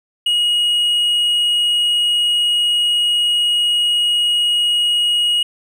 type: tone with hard clipping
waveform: sine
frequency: 2891 Hz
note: F#7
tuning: 41 cents flat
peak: -14 dBFS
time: 0.26-5.43 s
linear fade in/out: 5 ms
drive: 3 dB
effects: none